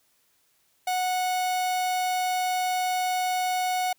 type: tone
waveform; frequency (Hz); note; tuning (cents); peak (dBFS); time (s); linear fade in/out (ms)
45% pulse; 735; F#5; -12; -24; 0.87-3.93; 5
effects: white hiss -67 dBFS RMS until 3.98 s